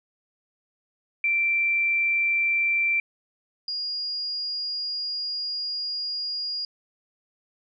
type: tone pair in turn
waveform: sine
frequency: 2349 / 4850 Hz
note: D7 / D#8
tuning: 0 / -45 cents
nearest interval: octave + minor second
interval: 1255 cents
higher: second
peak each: -20 / -27 dBFS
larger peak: first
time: 1.24-3 / 3.68-6.65 s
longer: second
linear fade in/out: 2 ms
effects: none